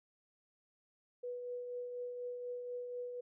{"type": "tone with tremolo", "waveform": "sine", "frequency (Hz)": 490.7, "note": "B4", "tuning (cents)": -11, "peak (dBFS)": -38, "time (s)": [1.23, 3.21], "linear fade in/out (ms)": 10, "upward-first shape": "triangle", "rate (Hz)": 4.1, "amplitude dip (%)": 40, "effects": []}